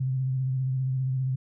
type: tone with vibrato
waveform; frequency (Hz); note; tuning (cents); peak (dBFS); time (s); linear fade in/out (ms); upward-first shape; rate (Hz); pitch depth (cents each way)
sine; 130.81; C3; 0; -24; 0-1.36; 10; square; 15; 26
effects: none